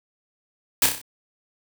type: noise with echo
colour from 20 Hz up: white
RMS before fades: -17 dBFS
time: 0.82-0.86 s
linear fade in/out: 2 ms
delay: 31 ms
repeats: 5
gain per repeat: -5 dB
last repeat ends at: 1.015 s
effects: none